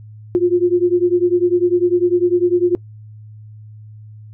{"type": "beating tone pair", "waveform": "sine", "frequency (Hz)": [350, 360], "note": ["F4", "F#4"], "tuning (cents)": [4, -47], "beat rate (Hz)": 10, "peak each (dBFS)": [-14, -15], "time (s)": [0.35, 2.75], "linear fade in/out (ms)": 0, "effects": ["noise-tail reverb RT60 0.1 s tail -22 dB re dry", "added 107 Hz sine -35 dBFS peak until 4.33 s"]}